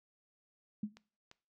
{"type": "tone with exponential decay", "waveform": "sine", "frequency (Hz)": 210.4, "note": "G#3", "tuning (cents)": 23, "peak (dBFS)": -31, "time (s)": [0.83, 0.95], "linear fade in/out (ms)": 5, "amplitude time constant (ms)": 25}
{"type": "clicks", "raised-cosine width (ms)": 0.2, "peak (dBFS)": -36, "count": 2, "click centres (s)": [0.97, 1.314]}
{"effects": ["noise-tail reverb RT60 0.4 s tail -20 dB re dry"]}